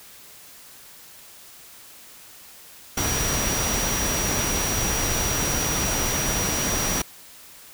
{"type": "tone in noise", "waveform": "sine", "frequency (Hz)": 5780, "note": "F#8", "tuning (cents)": -41, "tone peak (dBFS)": -27, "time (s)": [2.97, 7.02], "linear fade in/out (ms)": 5, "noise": "pink", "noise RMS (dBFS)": -25, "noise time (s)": [2.97, 7.02], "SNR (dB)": -5, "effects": ["white hiss -46 dBFS RMS until 7.73 s"]}